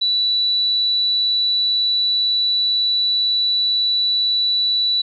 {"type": "tone", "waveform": "sine", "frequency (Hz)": 3951, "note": "B7", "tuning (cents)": 0, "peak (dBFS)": -15, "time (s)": [0.01, 5.02], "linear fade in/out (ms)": 10, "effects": []}